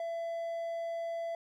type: tone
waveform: triangle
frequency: 670 Hz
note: E5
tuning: 28 cents sharp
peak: -32 dBFS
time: 0-1.35 s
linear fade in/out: 2 ms
effects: none